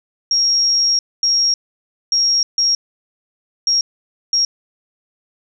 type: tone bursts at uneven times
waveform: sine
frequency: 5588 Hz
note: F8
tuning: in tune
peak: -12 dBFS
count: 6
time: 0.31-0.99 / 1.23-1.54 / 2.12-2.43 / 2.58-2.75 / 3.67-3.81 / 4.33-4.45 s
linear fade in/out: 2 ms
effects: none